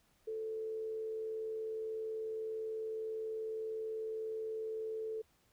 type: tone with frequency modulation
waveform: sine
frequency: 440 Hz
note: A4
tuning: in tune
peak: -37 dBFS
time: 0.27-5.22 s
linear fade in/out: 10 ms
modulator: 78.3 Hz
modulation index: 0.22
effects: pink hiss -72 dBFS RMS until 5.52 s

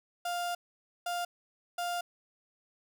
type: tone bursts at uneven times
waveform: 35% pulse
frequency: 701 Hz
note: F5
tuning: 6 cents sharp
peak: -30 dBFS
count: 3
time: 0.25-0.55 / 1.06-1.25 / 1.78-2.01 s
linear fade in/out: 5 ms
effects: none

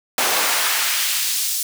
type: noise with high-pass filter sweep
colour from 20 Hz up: pink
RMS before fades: -20 dBFS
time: 0.18-1.63 s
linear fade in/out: 2 ms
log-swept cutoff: 500 to 6300 Hz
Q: 0.76
effects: none

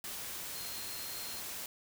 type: tone in noise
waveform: sine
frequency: 4200 Hz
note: C8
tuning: 6 cents sharp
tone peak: -47 dBFS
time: 0.55-1.4 s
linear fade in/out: 2 ms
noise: white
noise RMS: -42 dBFS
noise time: 0.04-1.66 s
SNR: -8 dB
effects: none

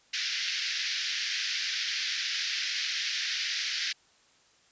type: band-pass noise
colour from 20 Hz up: white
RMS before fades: -32 dBFS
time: 0.13-3.93 s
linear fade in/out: 10 ms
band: 1600 to 5600 Hz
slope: 48 dB/octave
effects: white hiss -63 dBFS RMS until 4.71 s + resampled to 16000 Hz

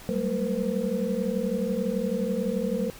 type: tone cluster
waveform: sine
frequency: 187.6 / 199.3 / 225.9 / 468.1 / 508 Hz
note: F#3 / G3 / A3 / A#4 / B4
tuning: +24 / +29 / +46 / +7 / +49 cents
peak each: -31 dBFS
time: 0.09-2.9 s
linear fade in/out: 0 ms
effects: pink hiss -46 dBFS RMS until 2.99 s

